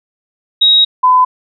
sine tone pair in turn, 3797 / 1009.8 Hz, A#7 / B5, +31 / +38 cents, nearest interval octave + major seventh, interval 2293 cents, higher first, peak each -5 dBFS, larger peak neither, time 0.61-0.85 / 1.03-1.25 s, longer first, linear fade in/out 10 ms, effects none

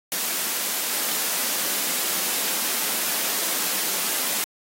white high-pass noise, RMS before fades -25 dBFS, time 0.12-4.44 s, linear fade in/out 0 ms, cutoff 170 Hz, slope 96 dB/octave, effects AAC 48 kbps

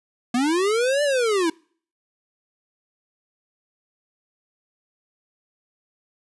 square linear two-way sweep, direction up then down, 233.1 to 594 to 312.7 Hz, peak -19 dBFS, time 0.34-1.5 s, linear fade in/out 5 ms, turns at 1.03 s, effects noise-tail reverb RT60 0.5 s tail -26 dB re dry + resampled to 24000 Hz

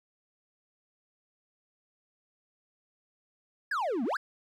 triangle exponential two-way sweep, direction down then up, 1760 to 211.8 to 1760 Hz, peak -26 dBFS, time 3.71-4.17 s, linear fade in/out 5 ms, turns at 4.04 s, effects none

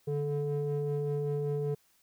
triangle ring-modulated tone, 144.2 Hz, D3, 31 cents flat, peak -24 dBFS, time 0.07-1.75 s, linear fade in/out 10 ms, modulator 291 Hz, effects white hiss -68 dBFS RMS until 2.02 s

